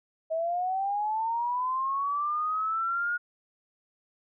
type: linear sweep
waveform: sine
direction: up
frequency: 635 to 1442 Hz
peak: -26 dBFS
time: 0.3-3.18 s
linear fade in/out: 20 ms
effects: none